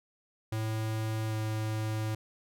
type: tone with pitch glide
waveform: square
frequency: 110 to 108.99 Hz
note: A2 to A2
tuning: 0 to -16 cents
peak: -31 dBFS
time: 0.52-2.15 s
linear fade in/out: 5 ms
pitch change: -16 cents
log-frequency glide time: 1.28-1.34 s
effects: none